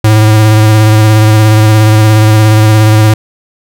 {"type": "tone with vibrato", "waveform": "square", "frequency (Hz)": 108.2, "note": "A2", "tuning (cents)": -29, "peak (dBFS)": -3, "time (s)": [0.04, 3.14], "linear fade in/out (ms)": 5, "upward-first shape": "square", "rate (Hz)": 17, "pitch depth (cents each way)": 18, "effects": []}